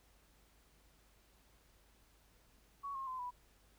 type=tone with pitch steps; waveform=sine; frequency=1119 / 1072.8 / 1028.5 / 986 Hz; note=C#6 / C6 / C6 / B5; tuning=+16 / +43 / -30 / -3 cents; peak=-40 dBFS; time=2.83-3.31 s; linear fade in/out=20 ms; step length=120 ms; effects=added 51 Hz sine -69 dBFS peak until 3.78 s + pink hiss -70 dBFS RMS until 3.78 s